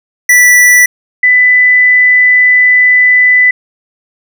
square / sine tone pair in turn, 1967 / 1995.6 Hz, B6 / B6, -7 / +17 cents, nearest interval unison, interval 24 cents, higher second, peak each -3 dBFS, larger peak neither, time 0.29-0.86 / 1.23-3.51 s, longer second, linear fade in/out 5 ms, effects none

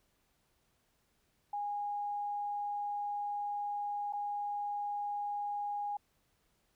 sine tone with dropouts, 821 Hz, G#5, 20 cents flat, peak -34 dBFS, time 1.53-5.97 s, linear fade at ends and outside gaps 5 ms, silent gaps 4.126-4.133 s, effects pink hiss -75 dBFS RMS until 6.75 s

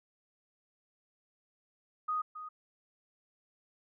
sine tone with echo, 1244.5 Hz, D#6, in tune, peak -30 dBFS, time 2.08-2.22 s, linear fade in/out 10 ms, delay 270 ms, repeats 1, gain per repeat -11 dB, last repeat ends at 2.49 s, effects none

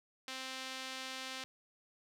sawtooth tone with band-pass filter, 261.6 Hz, C4, in tune, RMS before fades -44 dBFS, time 0.28-1.44 s, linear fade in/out 0 ms, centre 3700 Hz, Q 0.95, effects none

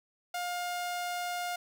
sawtooth tone, 709 Hz, F5, 26 cents sharp, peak -29 dBFS, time 0.34-1.56 s, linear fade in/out 5 ms, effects none

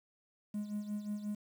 triangle tone with tremolo, 208.3 Hz, G#3, 5 cents sharp, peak -31 dBFS, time 0.54-1.35 s, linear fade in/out 5 ms, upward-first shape sine, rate 5.6 Hz, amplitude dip 70%, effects tanh soft clip ceiling -29 dBFS + 10-bit

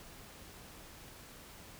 silence, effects pink hiss -53 dBFS RMS until 1.79 s

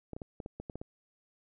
clicks, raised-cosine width 2 ms, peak -27 dBFS, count 9, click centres 0.133 / 0.165 / 0.218 / 0.402 / 0.461 / 0.6 / 0.698 / 0.756 / 0.815 s, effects none

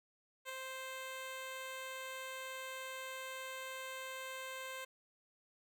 10% pulse tone with ADSR envelope, 523.3 Hz, C5, in tune, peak -32 dBFS, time 0.45-4.85 s, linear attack 43 ms, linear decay 4 ms, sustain -3 dB, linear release 8 ms, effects none

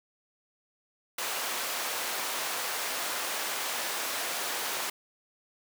pink high-pass noise, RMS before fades -33 dBFS, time 1.18-4.9 s, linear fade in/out 5 ms, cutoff 650 Hz, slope 12 dB/octave, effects none

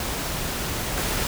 pink noise with level steps, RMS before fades -28 / -25 dBFS, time 0-1.27 s, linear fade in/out 2 ms, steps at 0.97 s, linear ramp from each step 5 ms, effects none

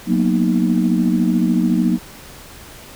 sine chord, B major seventh, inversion second, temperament equal with one note detuned, 183.08 / 233.1 / 246.9 / 311.1 Hz, F#3 / A#3 / B3 / D#4, -18 / 0 / 0 / 0 cents, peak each -17 / -17 / -21 / -20 dBFS, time 0.06-1.99 s, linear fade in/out 50 ms, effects tanh soft clip ceiling -4 dBFS + pink hiss -39 dBFS RMS until 2.95 s

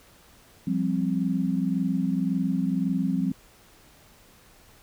sine chord, F suspended second, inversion none, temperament just, 174.61 / 196.44 / 261.9 Hz, F3 / G3 / C4, 0 / +4 / +2 cents, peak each -27 dBFS, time 0.67-3.32 s, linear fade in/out 5 ms, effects pink hiss -55 dBFS RMS until 4.82 s

